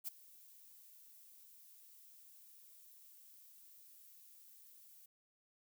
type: noise with ADSR envelope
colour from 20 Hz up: violet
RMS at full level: -40 dBFS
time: 0.04-5.06 s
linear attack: 38 ms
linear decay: 12 ms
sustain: -21 dB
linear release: 5 ms
effects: none